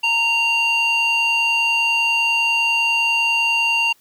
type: tone with band-pass filter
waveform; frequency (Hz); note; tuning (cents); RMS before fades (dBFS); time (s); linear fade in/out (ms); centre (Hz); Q
square; 925; A#5; -14; -18; 0.03-3.93; 10; 2600; 3
effects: white hiss -57 dBFS RMS until 4 s